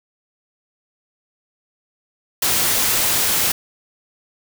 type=noise; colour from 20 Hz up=white; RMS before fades=-18 dBFS; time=2.42-3.52 s; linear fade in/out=5 ms; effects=none